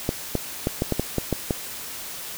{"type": "clicks", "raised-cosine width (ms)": 2, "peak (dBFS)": -8, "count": 9, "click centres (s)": [0.091, 0.353, 0.671, 0.821, 0.923, 0.996, 1.183, 1.327, 1.508], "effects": ["white hiss -35 dBFS RMS until 2.37 s"]}